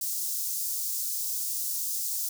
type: high-pass noise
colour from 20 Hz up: white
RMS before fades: -31 dBFS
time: 0.01-2.29 s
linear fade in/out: 5 ms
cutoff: 5300 Hz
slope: 24 dB/octave
effects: none